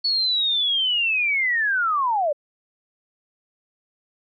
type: linear sweep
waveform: sine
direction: down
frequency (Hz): 4435 to 554.4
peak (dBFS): -18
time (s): 0.04-2.33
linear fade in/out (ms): 10
effects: MP3 64 kbps